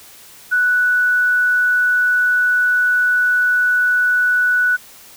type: tone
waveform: sine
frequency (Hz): 1480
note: F#6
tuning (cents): 0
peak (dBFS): -12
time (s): 0.51-4.77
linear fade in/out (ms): 20
effects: white hiss -42 dBFS RMS until 5.16 s